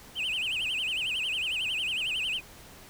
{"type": "tone with vibrato", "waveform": "sine", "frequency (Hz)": 2794, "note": "F7", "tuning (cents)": 0, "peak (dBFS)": -25, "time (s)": [0.15, 2.41], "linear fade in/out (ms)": 50, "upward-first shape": "sine", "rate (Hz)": 11, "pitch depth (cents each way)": 210, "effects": ["tanh soft clip ceiling -27 dBFS", "pink hiss -50 dBFS RMS until 2.89 s"]}